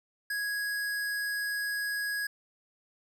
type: tone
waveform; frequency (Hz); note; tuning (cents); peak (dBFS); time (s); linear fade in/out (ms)
square; 1661.2; G#6; 0; -31; 0.3-2.27; 5
effects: none